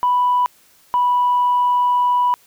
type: tone pair in turn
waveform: sine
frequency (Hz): 987.8 / 983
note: B5 / B5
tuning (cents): 0 / -8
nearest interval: unison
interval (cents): 8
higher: first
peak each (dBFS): -12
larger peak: neither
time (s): 0.03-0.46 / 0.94-2.34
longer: second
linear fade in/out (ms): 0
effects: tanh soft clip ceiling -9 dBFS + white hiss -53 dBFS RMS until 2.46 s